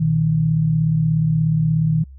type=tone pair together; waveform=sine; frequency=121.43 / 158.2 Hz; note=B2 / D#3; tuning=-29 / +29 cents; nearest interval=perfect fourth; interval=458 cents; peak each=-22 / -15 dBFS; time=0-2.04 s; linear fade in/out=10 ms; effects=added 67 Hz sine -37 dBFS peak until 2.18 s